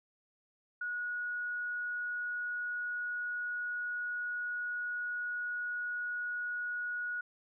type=tone; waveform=sine; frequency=1456 Hz; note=F#6; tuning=28 cents flat; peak=-34 dBFS; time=0.81-7.21 s; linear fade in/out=5 ms; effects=none